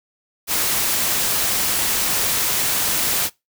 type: noise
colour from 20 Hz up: white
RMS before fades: -20 dBFS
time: 0.47-3.3 s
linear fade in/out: 50 ms
effects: noise-tail reverb RT60 0.2 s tail -22 dB re dry